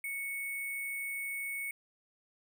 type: tone with sample-and-hold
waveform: sine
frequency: 2217 Hz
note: C#7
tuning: in tune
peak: -35 dBFS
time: 0.04-1.71 s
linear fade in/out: 2 ms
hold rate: 11025 Hz
effects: none